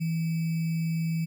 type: tone with sample-and-hold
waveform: sine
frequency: 163.6 Hz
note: E3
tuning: 13 cents flat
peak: -25 dBFS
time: 0-1.26 s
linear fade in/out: 20 ms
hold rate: 2450 Hz
effects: none